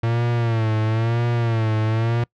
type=tone with vibrato; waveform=45% pulse; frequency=113.9 Hz; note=A#2; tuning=40 cents flat; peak=-18 dBFS; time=0.03-2.24 s; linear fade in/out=5 ms; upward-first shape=sine; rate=1 Hz; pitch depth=79 cents each way; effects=noise-tail reverb RT60 0.1 s tail -25 dB re dry + low-pass 3000 Hz 12 dB/octave